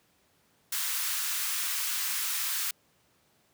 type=high-pass noise; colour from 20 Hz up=white; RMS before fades=-31 dBFS; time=0.72-2.71 s; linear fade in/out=5 ms; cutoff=1100 Hz; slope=24 dB/octave; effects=pink hiss -67 dBFS RMS until 3.53 s + high-pass 100 Hz 12 dB/octave